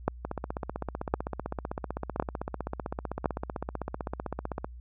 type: two click trains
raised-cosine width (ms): 1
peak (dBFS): -10 / -18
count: 4 / 70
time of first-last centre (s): 0.08-3.258 / 0.25-4.645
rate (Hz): 0.944 / 15.7
effects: added 60 Hz sine -42 dBFS peak until 4.8 s